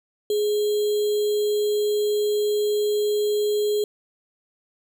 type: tone with sample-and-hold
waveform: sine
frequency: 418.4 Hz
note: G#4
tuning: 13 cents sharp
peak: -19 dBFS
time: 0.3-3.84 s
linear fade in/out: 2 ms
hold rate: 3675 Hz
effects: none

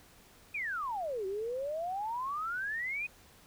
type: exponential two-way sweep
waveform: sine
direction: down then up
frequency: 2522 to 373 to 2522 Hz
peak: -33 dBFS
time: 0.54-3.07 s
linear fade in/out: 10 ms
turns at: 1.26 s
effects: pink hiss -59 dBFS RMS until 3.46 s

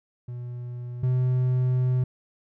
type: tone pair in turn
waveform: triangle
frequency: 122.1 / 126.89 Hz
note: B2 / B2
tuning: -19 / +47 cents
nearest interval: minor second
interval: 66 cents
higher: second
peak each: -30 / -18 dBFS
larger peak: second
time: 0.28-1.03 / 1.03-2.04 s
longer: second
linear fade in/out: 5 ms
effects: none

